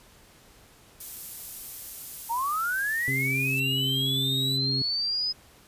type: noise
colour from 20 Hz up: violet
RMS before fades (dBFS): -36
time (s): 1-3.6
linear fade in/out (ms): 5
type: linear sweep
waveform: sine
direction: up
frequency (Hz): 890 to 5070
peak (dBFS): -25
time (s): 2.29-5.33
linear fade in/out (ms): 20
type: harmonic tone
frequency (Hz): 133.6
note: C3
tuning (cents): +36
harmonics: 1 / 2 / 3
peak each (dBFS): -29 / -34 / -40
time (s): 3.08-4.82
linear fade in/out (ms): 0
type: tone with pitch glide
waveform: 10% pulse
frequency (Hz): 3951 to 3997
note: B7 to B7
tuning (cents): 0 to +20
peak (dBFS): -30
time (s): 3.56-4.59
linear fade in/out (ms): 50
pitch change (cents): +20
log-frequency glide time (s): 3.91-4.45
effects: pink hiss -55 dBFS RMS until 5.67 s + resampled to 32000 Hz